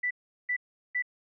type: tone bursts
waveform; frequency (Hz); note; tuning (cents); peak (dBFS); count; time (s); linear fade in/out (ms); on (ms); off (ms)
sine; 1977; B6; +1; -26; 3; 0.03-1.024; 10; 78; 380
effects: none

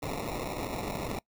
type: noise with sample-and-hold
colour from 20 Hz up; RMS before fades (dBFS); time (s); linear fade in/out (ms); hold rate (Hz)
blue; -35; 0.02-1.19; 5; 1575
effects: noise-tail reverb RT60 0.1 s tail -23 dB re dry

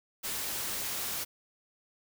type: noise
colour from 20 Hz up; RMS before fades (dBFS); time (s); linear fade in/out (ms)
white; -35; 0.23-1.25; 20
effects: none

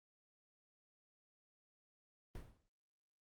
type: noise with exponential decay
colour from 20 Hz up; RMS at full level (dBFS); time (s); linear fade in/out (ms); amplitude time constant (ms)
brown; -45; 2.35-2.68; 2; 71
effects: Opus 32 kbps

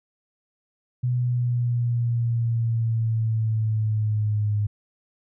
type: linear sweep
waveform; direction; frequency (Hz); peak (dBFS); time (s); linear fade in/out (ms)
sine; down; 124.3 to 103.83; -20; 1.03-4.67; 10
effects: none

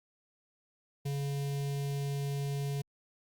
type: tone with notch filter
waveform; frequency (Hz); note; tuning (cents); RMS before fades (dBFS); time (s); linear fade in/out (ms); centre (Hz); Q
square; 140.7; C#3; +26; -34; 1.05-2.82; 10; 1300; 0.71
effects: Opus 48 kbps

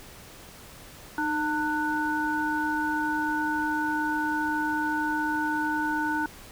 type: tone cluster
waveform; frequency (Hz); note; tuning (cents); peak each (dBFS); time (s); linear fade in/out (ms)
sine; 306 / 902 / 1480; D#4 / A5 / F#6; -29 / +43 / 0; -29; 1.18-6.26; 2
effects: pink hiss -47 dBFS RMS until 6.51 s

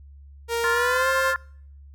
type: tone with pitch glide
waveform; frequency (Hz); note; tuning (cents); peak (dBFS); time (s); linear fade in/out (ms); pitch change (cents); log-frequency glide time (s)
sawtooth; 466.2 to 529.4; A#4 to C5; 0 to +20; -19; 0.48-1.35; 50; +220; 0.71-1.08
type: harmonic tone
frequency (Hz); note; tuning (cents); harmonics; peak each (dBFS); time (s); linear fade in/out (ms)
349.2; F4; 0; 3 / 4 / 5; -28 / -25 / -26; 0.64-1.36; 0
effects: noise-tail reverb RT60 0.6 s tail -26 dB re dry + added 70 Hz sine -43 dBFS peak until 1.94 s

